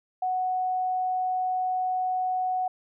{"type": "tone", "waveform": "sine", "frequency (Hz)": 740, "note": "F#5", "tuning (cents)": 0, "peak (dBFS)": -24, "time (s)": [0.22, 2.68], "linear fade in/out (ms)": 5, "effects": []}